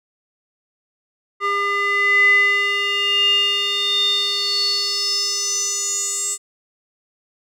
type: tone with band-pass filter sweep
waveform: square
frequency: 402.7 Hz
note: G4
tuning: 47 cents sharp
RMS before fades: -19 dBFS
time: 1.4-6.38 s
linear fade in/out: 50 ms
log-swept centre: 1500 to 7900 Hz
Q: 8.7
effects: none